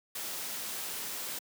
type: noise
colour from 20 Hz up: white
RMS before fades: -38 dBFS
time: 0.15-1.39 s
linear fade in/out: 5 ms
effects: high-pass 150 Hz 12 dB/octave